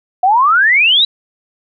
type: exponential sweep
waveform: sine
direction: up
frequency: 710 to 3989 Hz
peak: -7 dBFS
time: 0.23-1.05 s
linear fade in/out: 5 ms
effects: none